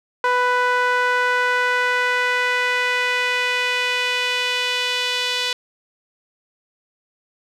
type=tone with band-pass filter sweep; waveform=sawtooth; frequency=495.6 Hz; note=B4; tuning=6 cents sharp; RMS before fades=-20 dBFS; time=0.24-5.53 s; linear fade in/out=2 ms; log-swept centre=1200 to 3500 Hz; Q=1.9; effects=none